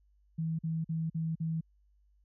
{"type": "tone bursts", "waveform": "sine", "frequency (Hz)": 161.7, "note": "E3", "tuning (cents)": -33, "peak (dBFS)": -30, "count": 5, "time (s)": [0.38, 1.61], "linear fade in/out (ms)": 10, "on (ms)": 210, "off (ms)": 45, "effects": ["added 50 Hz sine -64 dBFS peak until 2.24 s"]}